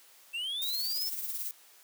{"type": "linear sweep", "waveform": "triangle", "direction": "up", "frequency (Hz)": [2637, 5400], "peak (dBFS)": -31, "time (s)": [0.33, 1.1], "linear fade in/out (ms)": 20}
{"type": "noise with tremolo", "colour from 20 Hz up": "violet", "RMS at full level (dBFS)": -34, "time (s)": [0.62, 1.51], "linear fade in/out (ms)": 0, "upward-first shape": "triangle", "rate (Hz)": 18, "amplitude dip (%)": 55}
{"effects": ["white hiss -58 dBFS RMS until 1.83 s", "high-pass 400 Hz 12 dB/octave"]}